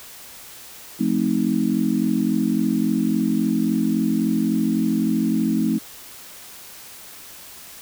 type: chord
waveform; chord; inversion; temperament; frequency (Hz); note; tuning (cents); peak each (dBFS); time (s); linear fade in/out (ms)
sine; F dominant seventh; none; just; 174.61 / 218.3 / 261.9 / 314.3; F3 / A3 / C4 / Eb4; 0 / -13 / +2 / +18; -26 / -21 / -23 / -24; 0.99-5.79; 20
effects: white hiss -41 dBFS RMS until 7.81 s